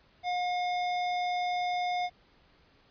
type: tone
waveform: square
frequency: 717 Hz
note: F5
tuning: 45 cents sharp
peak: -29 dBFS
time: 0.23-2.1 s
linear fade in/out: 50 ms
effects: pink hiss -63 dBFS RMS until 2.9 s + resampled to 11025 Hz